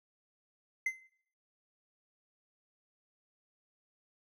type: tone with exponential decay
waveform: triangle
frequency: 2065 Hz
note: C7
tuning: 23 cents flat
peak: -25 dBFS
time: 0.86-1.01 s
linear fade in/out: 5 ms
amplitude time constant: 32 ms
effects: noise-tail reverb RT60 0.6 s tail -19 dB re dry

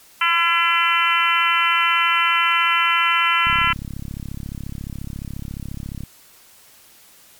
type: harmonic tone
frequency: 338.2 Hz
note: E4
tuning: 44 cents sharp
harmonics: 3 / 4 / 5 / 6 / 7 / 8 / 9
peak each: -23 / -19 / -26 / -23 / -23 / -23 / -24 dBFS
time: 0.21-3.73 s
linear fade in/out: 5 ms
type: click train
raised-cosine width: 5 ms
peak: -18 dBFS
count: 89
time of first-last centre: 3.47-6.036 s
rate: 34.3 Hz
effects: white hiss -49 dBFS RMS until 7.39 s + MP3 96 kbps

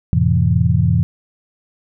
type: chord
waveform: sine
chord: F major seventh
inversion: none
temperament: equal with one note detuned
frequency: 87.31 / 110 / 130.81 / 167.89 Hz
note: F2 / A2 / C3 / E3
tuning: 0 / 0 / 0 / +32 cents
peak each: -17 dBFS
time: 0.13-1.03 s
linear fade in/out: 0 ms
effects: none

